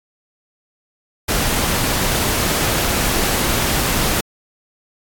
pink noise, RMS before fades -18 dBFS, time 1.28-4.21 s, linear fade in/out 10 ms, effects AAC 64 kbps

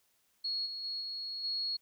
sine tone with level steps, 4324 Hz, C#8, 44 cents flat, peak -32 / -38 / -35 / -37 / -32 dBFS, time 0.44-1.77 s, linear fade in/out 10 ms, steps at 0.65 / 0.83 / 1 / 1.43 s, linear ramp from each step 20 ms, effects white hiss -73 dBFS RMS until 1.81 s

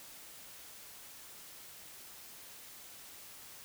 silence, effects white hiss -52 dBFS RMS until 3.64 s

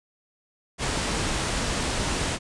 pink low-pass noise, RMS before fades -27 dBFS, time 0.78-2.39 s, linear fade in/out 50 ms, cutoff 9700 Hz, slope 48 dB/octave, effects resampled to 24000 Hz

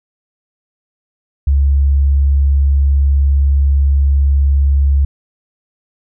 sine tone, 69.6 Hz, C#2, 8 cents sharp, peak -8 dBFS, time 1.47-5.05 s, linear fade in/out 5 ms, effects none

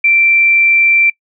sine tone, 2349 Hz, D7, in tune, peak -7 dBFS, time 0.04-1.1 s, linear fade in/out 5 ms, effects noise-tail reverb RT60 0.1 s tail -24 dB re dry

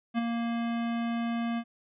square tone with ADSR envelope, 233.1 Hz, A#3, in tune, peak -24 dBFS, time 0.14-1.64 s, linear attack 42 ms, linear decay 16 ms, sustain -5 dB, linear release 60 ms, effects resampled to 8000 Hz

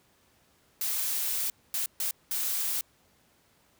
blue noise bursts at uneven times, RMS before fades -30 dBFS, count 4, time 0.81-1.5 / 1.74-1.86 / 2-2.11 / 2.31-2.81 s, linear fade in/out 2 ms, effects pink hiss -65 dBFS RMS until 3.79 s + high-pass 60 Hz 12 dB/octave

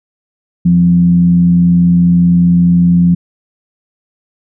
sine tone with frequency modulation, 174.61 Hz, F3, in tune, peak -5 dBFS, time 0.65-3.15 s, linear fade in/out 10 ms, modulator 84.9 Hz, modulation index 0.3, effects none

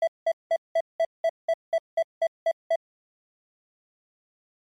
triangle tone bursts, 659.3 Hz, E5, in tune, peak -17 dBFS, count 12, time 0.02-2.758 s, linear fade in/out 5 ms, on 54 ms, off 190 ms, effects MP3 64 kbps

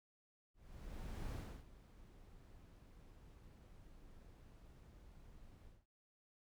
brown noise with ADSR envelope, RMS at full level -43 dBFS, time 0.54-5.86 s, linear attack 790 ms, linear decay 310 ms, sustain -17 dB, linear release 200 ms, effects none

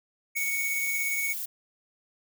square tone with tremolo, 2227 Hz, C#7, 7 cents sharp, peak -27 dBFS, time 0.35-1.34 s, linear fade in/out 20 ms, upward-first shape sine, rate 17 Hz, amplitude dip 30%
violet noise, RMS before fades -34 dBFS, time 0.36-1.46 s, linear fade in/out 10 ms
effects none

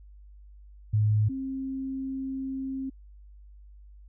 sine tone pair in turn, 106.5 / 266.4 Hz, G#2 / C4, +44 / +31 cents, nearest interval octave + major third, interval 1587 cents, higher second, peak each -20 / -30 dBFS, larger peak first, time 0.93-1.29 / 1.29-2.9 s, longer second, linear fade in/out 10 ms, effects added 50 Hz sine -47 dBFS peak until 4.08 s

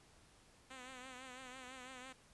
5% pulse tone with vibrato, 256.4 Hz, C4, 35 cents flat, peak -39 dBFS, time 0.7-2.13 s, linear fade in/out 10 ms, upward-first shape triangle, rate 6 Hz, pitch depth 69 cents each way, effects pink hiss -66 dBFS RMS until 2.33 s + resampled to 24000 Hz

